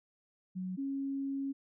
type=tone pair in turn; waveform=sine; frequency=185 / 274.2 Hz; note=F#3 / C#4; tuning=0 / -19 cents; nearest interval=perfect fifth; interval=681 cents; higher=second; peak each=-35 / -33 dBFS; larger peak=second; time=0.55-0.77 / 0.77-1.53 s; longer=second; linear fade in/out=20 ms; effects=none